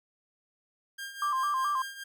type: tone with tremolo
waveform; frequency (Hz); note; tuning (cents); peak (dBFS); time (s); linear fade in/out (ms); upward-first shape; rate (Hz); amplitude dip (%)
sawtooth; 1605; G6; +40; -32; 0.98-2.04; 10; triangle; 4.9; 70
type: tone with vibrato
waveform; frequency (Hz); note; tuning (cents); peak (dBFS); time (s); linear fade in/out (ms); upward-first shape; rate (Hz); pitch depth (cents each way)
sine; 1108.7; C#6; 0; -26; 1.22-1.82; 2; square; 4.7; 97
effects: none